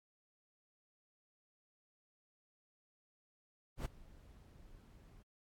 brown noise with ADSR envelope, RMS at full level -35 dBFS, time 3.77-5.23 s, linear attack 85 ms, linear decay 10 ms, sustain -24 dB, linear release 15 ms, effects AAC 64 kbps

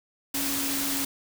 sine tone in noise, 277.2 Hz, C#4, in tune, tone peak -32 dBFS, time 0.34-1.05 s, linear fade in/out 5 ms, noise white, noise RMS -29 dBFS, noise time 0.34-1.05 s, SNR -6 dB, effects none

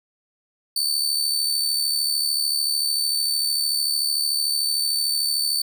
sawtooth tone with amplitude modulation, 4537 Hz, C#8, 39 cents sharp, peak -15 dBFS, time 0.76-5.62 s, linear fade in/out 5 ms, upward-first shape sine, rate 73.4 Hz, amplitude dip 55%, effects none

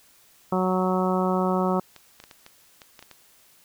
harmonic tone, 185.1 Hz, F#3, 1 cent sharp, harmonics 1 / 2 / 3 / 4 / 5 / 6 / 7, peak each -24 / -27 / -29 / -30 / -31 / -32 / -32 dBFS, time 0.52-1.8 s, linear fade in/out 5 ms
clicks, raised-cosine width 0.2 ms, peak -26 dBFS, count 9, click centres 1.963 / 2.201 / 2.239 / 2.312 / 2.464 / 2.818 / 2.992 / 3.026 / 3.113 s
effects white hiss -57 dBFS RMS until 3.64 s

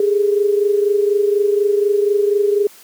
sine tone pair together, 405.5 / 429.6 Hz, G#4 / A4, -41 / -41 cents, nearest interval minor second, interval 100 cents, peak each -13 / -19 dBFS, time 0-2.67 s, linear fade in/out 2 ms, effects white hiss -44 dBFS RMS until 2.83 s + high-pass 200 Hz 12 dB/octave

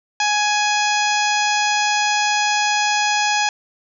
harmonic tone with a mistuned harmonic, 835 Hz, G#5, 9 cents sharp, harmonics 1 / 2 / 3 / 4 / 5 / 6 / 7 / 8, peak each -19 / -23 / -23 / -27 / -30 / -27 / -29 / -29 dBFS, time 0.2-3.49 s, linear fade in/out 2 ms, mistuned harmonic 7, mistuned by +20 cents, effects none

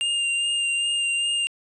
square tone with vibrato, 2801 Hz, F7, 4 cents sharp, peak -22 dBFS, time 0.01-1.47 s, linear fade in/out 0 ms, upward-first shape sine, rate 2.5 Hz, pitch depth 16 cents each way, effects resampled to 24000 Hz + 10-bit

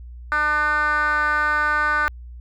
10% pulse tone with band-pass filter, 300.1 Hz, D4, 38 cents sharp, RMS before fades -20 dBFS, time 0.32-2.08 s, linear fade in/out 0 ms, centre 1400 Hz, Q 4.9, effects added 60 Hz sine -35 dBFS peak until 2.4 s

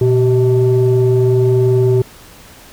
sine tone pair together, 120.64 / 383 Hz, B2 / G4, -40 / -40 cents, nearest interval octave + minor sixth, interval 2000 cents, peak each -10 dBFS, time 0.01-2.02 s, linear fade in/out 5 ms, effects tanh soft clip ceiling -5 dBFS + pink hiss -40 dBFS RMS until 2.72 s

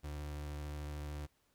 35% pulse tone with vibrato, 73.9 Hz, D2, 11 cents sharp, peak -39 dBFS, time 0.03-1.27 s, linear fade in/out 20 ms, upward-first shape sine, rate 18 Hz, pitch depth 9 cents each way, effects pink hiss -75 dBFS RMS until 1.54 s

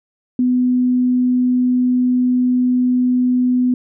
sine tone, 250 Hz, B3, 21 cents sharp, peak -12 dBFS, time 0.39-3.74 s, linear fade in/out 2 ms, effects none

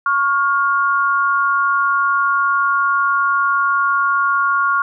sine tone pair together, 1108.7 / 1411.1 Hz, C#6 / F6, 0 / +17 cents, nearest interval major third, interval 417 cents, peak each -16 dBFS, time 0.06-4.82 s, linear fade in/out 2 ms, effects none

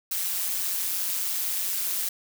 blue noise with amplitude modulation, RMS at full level -25 dBFS, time 0.11-2.09 s, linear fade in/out 5 ms, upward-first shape sine, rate 185 Hz, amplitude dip 70%, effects none

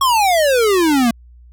square exponential sweep, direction down, 1118 to 224.3 Hz, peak -12 dBFS, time 0.01-1.11 s, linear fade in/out 5 ms, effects added 60 Hz sine -40 dBFS peak until 1.52 s

